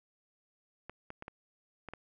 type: clicks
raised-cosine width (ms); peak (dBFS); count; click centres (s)
0.5; -28; 6; 0.896 / 1.104 / 1.224 / 1.281 / 1.887 / 1.936
effects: none